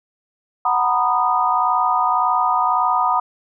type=chord; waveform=sine; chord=B major seventh; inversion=second; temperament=just; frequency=740.8 / 926 / 987.8 / 1234.7 Hz; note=F#5 / A#5 / B5 / D#6; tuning=+2 / -12 / 0 / -14 cents; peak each=-21 / -22 / -20 / -19 dBFS; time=0.65-3.2 s; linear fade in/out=5 ms; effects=none